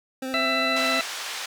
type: tone with vibrato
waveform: 25% pulse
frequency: 261.6 Hz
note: C4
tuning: in tune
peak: -25 dBFS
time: 0.22-1 s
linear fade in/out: 5 ms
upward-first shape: square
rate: 15 Hz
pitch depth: 16 cents each way
type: harmonic tone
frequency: 665 Hz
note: E5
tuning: 15 cents sharp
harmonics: 1 / 2 / 3 / 4 / 6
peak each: -28 / -28 / -28 / -28 / -28 dBFS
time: 0.34-1.01 s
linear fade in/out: 0 ms
type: band-pass noise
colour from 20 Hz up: white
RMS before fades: -33 dBFS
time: 0.76-1.46 s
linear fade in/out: 5 ms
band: 720 to 5000 Hz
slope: 12 dB/octave
effects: none